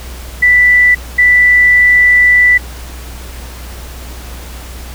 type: tone pair in turn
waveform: sine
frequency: 1975.5 / 1975.5 Hz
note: B6 / B6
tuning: 0 / 0 cents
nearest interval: unison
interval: 0 cents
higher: neither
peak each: -4 / -4 dBFS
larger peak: neither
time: 0.42-0.95 / 1.18-2.58 s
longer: second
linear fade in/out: 10 ms
effects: added 61 Hz sine -26 dBFS peak until 4.94 s + pink hiss -32 dBFS RMS until 4.94 s